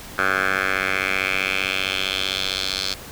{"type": "tone with band-pass filter sweep", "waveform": "10% pulse", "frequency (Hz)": 95.4, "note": "G2", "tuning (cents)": -47, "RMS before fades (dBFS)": -23, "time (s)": [0.18, 2.94], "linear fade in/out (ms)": 5, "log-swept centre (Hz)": [1500, 4400], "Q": 3, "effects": ["pink hiss -38 dBFS RMS until 3.11 s"]}